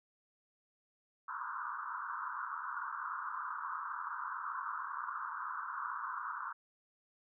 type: band-pass noise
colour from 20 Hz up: pink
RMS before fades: -41 dBFS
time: 1.28-6.53 s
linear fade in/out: 10 ms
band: 970 to 1500 Hz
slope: 96 dB/octave
effects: none